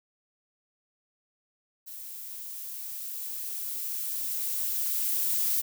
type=noise with level ramp; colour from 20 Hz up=violet; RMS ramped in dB=-42 to -26 dBFS; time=1.86-5.62 s; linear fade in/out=20 ms; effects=none